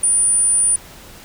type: tone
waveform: sine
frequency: 9397 Hz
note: D9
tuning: in tune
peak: -12 dBFS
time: 0.03-0.76 s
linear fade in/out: 5 ms
effects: pink hiss -40 dBFS RMS until 1.24 s